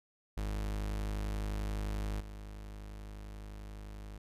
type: tone with level steps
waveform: 40% pulse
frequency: 51.5 Hz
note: G#1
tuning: 14 cents flat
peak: -33 / -43 dBFS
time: 0.37-4.18 s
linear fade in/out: 5 ms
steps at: 2.2 s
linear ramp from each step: 5 ms
effects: resampled to 32000 Hz